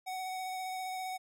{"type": "tone with vibrato", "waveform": "square", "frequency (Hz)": 747, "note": "F#5", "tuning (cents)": 16, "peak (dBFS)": -37, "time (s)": [0.06, 1.18], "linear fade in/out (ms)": 20, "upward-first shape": "sine", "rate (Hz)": 15, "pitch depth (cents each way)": 15, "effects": []}